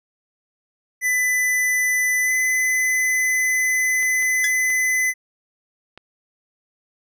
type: tone with pitch glide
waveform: square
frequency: 2000 to 2020 Hz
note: B6 to B6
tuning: +21 to +39 cents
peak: -18 dBFS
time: 1.01-5.14 s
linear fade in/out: 50 ms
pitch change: +18 cents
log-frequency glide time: 2.23-2.32 s
type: clicks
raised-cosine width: 0.3 ms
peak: -24 dBFS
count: 4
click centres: 4.028 / 4.225 / 4.703 / 5.976 s
type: tone with exponential decay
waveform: sawtooth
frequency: 1700 Hz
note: G#6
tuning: 40 cents sharp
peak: -15 dBFS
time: 4.44-4.53 s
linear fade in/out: 2 ms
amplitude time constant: 18 ms
effects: none